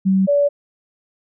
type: tone pair in turn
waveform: sine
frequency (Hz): 191.1 / 573.8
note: G3 / D5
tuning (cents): -44 / -40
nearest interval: octave + perfect fifth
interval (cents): 1904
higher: second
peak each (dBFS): -12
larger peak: neither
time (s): 0.05-0.27 / 0.27-0.49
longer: neither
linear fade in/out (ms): 20
effects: none